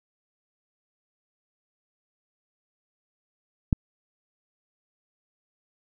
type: click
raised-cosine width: 5 ms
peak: -7 dBFS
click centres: 3.728 s
effects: none

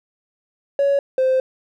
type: tone pair in turn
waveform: triangle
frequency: 560 / 520.5 Hz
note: C#5 / C5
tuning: +18 / -9 cents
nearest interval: minor second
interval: 127 cents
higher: first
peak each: -11 dBFS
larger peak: neither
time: 0.79-0.99 / 1.18-1.4 s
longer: second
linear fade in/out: 2 ms
effects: tanh soft clip ceiling -10 dBFS

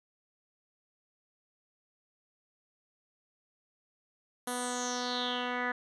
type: tone with low-pass filter sweep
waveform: 10% pulse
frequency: 246.9 Hz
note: B3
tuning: in tune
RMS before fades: -34 dBFS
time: 4.47-5.72 s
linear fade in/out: 5 ms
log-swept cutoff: 11000 to 1800 Hz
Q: 5.6
effects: none

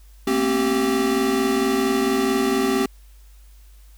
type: tone cluster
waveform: square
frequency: 225.4 / 243.1 / 267.5 / 387.7 Hz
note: A3 / B3 / C4 / G4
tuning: +42 / -27 / +38 / -19 cents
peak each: -28 / -29 / -23 / -22 dBFS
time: 0.27-2.86 s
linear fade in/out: 5 ms
effects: added 50 Hz sine -44 dBFS peak until 3.97 s + white hiss -58 dBFS RMS until 3.97 s

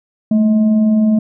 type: tone with frequency modulation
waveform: sine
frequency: 218.2 Hz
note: A3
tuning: 14 cents flat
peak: -9 dBFS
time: 0.31-1.19 s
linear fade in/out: 5 ms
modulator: 417 Hz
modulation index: 0.32
effects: none

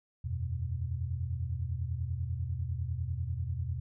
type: chord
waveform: sine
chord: E suspended second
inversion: none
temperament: equal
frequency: 82.41 / 92.5 / 123.47 Hz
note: E2 / F#2 / B2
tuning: 0 / 0 / 0 cents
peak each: -35 / -37 / -36 dBFS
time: 0.24-3.8 s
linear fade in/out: 10 ms
effects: none

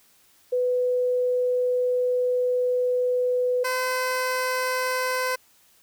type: tone pair in turn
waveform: sine / 15% pulse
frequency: 497.9 / 510.7 Hz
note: B4 / C5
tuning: +14 / -42 cents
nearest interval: unison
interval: 44 cents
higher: second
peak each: -20 / -17 dBFS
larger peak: second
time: 0.52-3.64 / 3.64-5.36 s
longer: first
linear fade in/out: 10 ms
effects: white hiss -59 dBFS RMS until 5.82 s

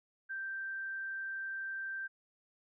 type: tone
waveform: sine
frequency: 1568 Hz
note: G6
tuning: in tune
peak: -37 dBFS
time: 0.29-2.08 s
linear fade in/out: 20 ms
effects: none

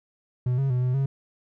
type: tone with pitch steps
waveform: triangle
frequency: 124.8 / 136.4 / 124.9 / 126.2 / 136.5 Hz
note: B2 / C#3 / B2 / B2 / C#3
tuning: +19 / -28 / +20 / +38 / -26 cents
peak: -19 dBFS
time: 0.46-1.06 s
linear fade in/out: 5 ms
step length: 120 ms
effects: none

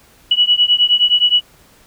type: beating tone pair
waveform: sine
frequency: 2933 / 2942.6 Hz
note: F#7 / F#7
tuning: -16 / -10 cents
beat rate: 9.6 Hz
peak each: -13 dBFS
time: 0.31-1.41 s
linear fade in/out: 5 ms
effects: pink hiss -49 dBFS RMS until 1.86 s

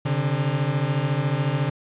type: beating tone pair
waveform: 40% pulse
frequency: 134 / 148 Hz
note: C3 / D3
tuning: +42 / +14 cents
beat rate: 14 Hz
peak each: -23 dBFS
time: 0.05-1.7 s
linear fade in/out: 10 ms
effects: resampled to 8000 Hz + 9-bit

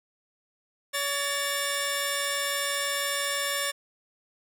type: tone pair together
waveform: 10% pulse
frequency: 566 / 1798 Hz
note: C#5 / A6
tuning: +36 / +37 cents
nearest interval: octave + minor sixth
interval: 2001 cents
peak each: -21 dBFS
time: 0.93-3.72 s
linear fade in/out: 20 ms
effects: none

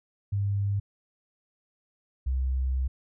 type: tone pair in turn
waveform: sine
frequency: 100.3 / 64.92 Hz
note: G2 / C2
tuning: +40 / -13 cents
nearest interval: minor sixth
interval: 753 cents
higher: first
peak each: -24 dBFS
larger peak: neither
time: 0.32-0.8 / 2.26-2.88 s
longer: second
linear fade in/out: 10 ms
effects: none

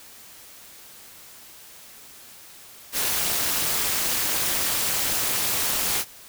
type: noise with amplitude modulation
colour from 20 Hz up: white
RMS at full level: -21 dBFS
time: 2.92-6.05 s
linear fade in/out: 50 ms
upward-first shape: sine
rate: 246 Hz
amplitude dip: 75%
effects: white hiss -46 dBFS RMS until 6.28 s

